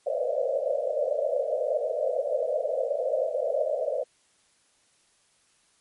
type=band-pass noise; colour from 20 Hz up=white; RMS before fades=-27 dBFS; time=0.06-4.04 s; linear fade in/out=10 ms; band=490 to 640 Hz; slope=96 dB/octave; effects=white hiss -65 dBFS RMS until 5.8 s + MP3 48 kbps